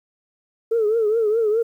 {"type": "tone with vibrato", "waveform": "sine", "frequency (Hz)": 440, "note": "A4", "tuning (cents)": 0, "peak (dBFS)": -15, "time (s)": [0.71, 1.63], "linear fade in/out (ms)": 10, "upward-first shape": "triangle", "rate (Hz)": 4.8, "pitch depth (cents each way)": 120, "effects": ["tanh soft clip ceiling -12 dBFS", "9-bit"]}